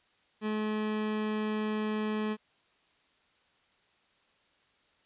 30% pulse tone, 214.2 Hz, A3, 46 cents flat, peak -27 dBFS, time 0.41-2.37 s, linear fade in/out 50 ms, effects white hiss -68 dBFS RMS until 5.05 s + resampled to 8000 Hz

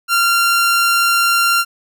sawtooth tone, 1382 Hz, F6, 19 cents flat, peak -8 dBFS, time 0.08-1.65 s, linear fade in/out 50 ms, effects none

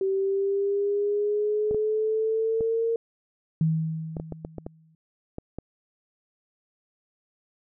sine exponential sweep, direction up, 384 to 460.3 Hz, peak -22 dBFS, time 0.01-2.96 s, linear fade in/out 2 ms
clicks, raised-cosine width 2 ms, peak -20 dBFS, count 11, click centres 1.711 / 1.746 / 2.608 / 4.168 / 4.199 / 4.323 / 4.449 / 4.583 / 4.665 / 5.384 / 5.586 s
sine tone with exponential decay, 160 Hz, D#3, 49 cents sharp, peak -18 dBFS, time 3.61-4.95 s, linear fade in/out 2 ms, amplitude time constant 290 ms
effects none

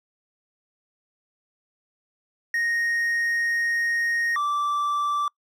triangle tone pair in turn, 1864 / 1167.5 Hz, A#6 / D6, -1 / -11 cents, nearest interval minor sixth, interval 810 cents, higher first, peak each -20 dBFS, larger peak neither, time 2.54-4.36 / 4.36-5.28 s, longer first, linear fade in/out 2 ms, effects noise-tail reverb RT60 0.1 s tail -26 dB re dry

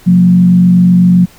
sine tone with frequency modulation, 179.4 Hz, F3, 47 cents sharp, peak -3 dBFS, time 0.06-1.26 s, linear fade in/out 20 ms, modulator 47.9 Hz, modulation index 0.46, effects pink hiss -41 dBFS RMS until 1.38 s

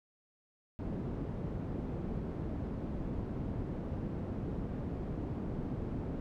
white low-pass noise, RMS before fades -38 dBFS, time 0.79-6.2 s, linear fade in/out 0 ms, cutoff 250 Hz, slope 12 dB/octave, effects none

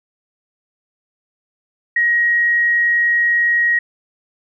sine tone, 1891 Hz, A#6, 24 cents sharp, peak -12 dBFS, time 1.96-3.79 s, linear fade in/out 5 ms, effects none

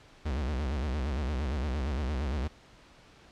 45% pulse tone with vibrato, 69.3 Hz, C#2, in tune, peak -29 dBFS, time 0.25-2.48 s, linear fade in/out 10 ms, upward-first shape sine, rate 8.7 Hz, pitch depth 200 cents each way, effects pink hiss -56 dBFS RMS until 3.31 s + low-pass 5000 Hz 12 dB/octave

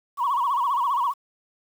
sine tone with vibrato, 1035 Hz, C6, 19 cents flat, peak -19 dBFS, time 0.17-1.14 s, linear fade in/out 50 ms, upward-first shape sine, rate 15 Hz, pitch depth 170 cents each way, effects tanh soft clip ceiling -16 dBFS + 8-bit

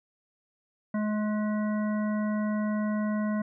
harmonic tone with a mistuned harmonic, 211.6 Hz, G#3, 33 cents sharp, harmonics 1 / 3 / 5 / 7 / 9, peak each -26 / -36 / -40 / -43 / -45 dBFS, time 0.94-3.42 s, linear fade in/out 5 ms, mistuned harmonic 9, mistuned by +26 cents, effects none

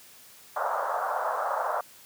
pink band-pass noise, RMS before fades -29 dBFS, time 0.56-1.81 s, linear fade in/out 5 ms, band 560 to 1400 Hz, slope 48 dB/octave, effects white hiss -52 dBFS RMS until 2.05 s + high-pass 60 Hz 12 dB/octave

